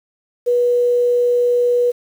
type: tone with quantisation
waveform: sine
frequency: 486.2 Hz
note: B4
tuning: 27 cents flat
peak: -12 dBFS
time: 0.46-1.92 s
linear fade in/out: 20 ms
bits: 7
effects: none